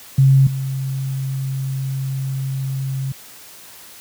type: tone pair in turn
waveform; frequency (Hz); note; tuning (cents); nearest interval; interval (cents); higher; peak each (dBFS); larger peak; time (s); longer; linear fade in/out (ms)
sine; 134.8 / 134.16; C#3 / C3; -48 / +44; unison; 8; first; -8 / -20; first; 0.18-0.47 / 0.47-3.12; second; 5
effects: white hiss -41 dBFS RMS until 4 s + high-pass 60 Hz 12 dB/octave